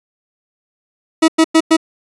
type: tone bursts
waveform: 40% pulse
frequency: 321.6 Hz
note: E4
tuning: 43 cents flat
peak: -6 dBFS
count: 4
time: 1.22-1.768 s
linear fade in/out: 10 ms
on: 62 ms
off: 100 ms
effects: resampled to 24000 Hz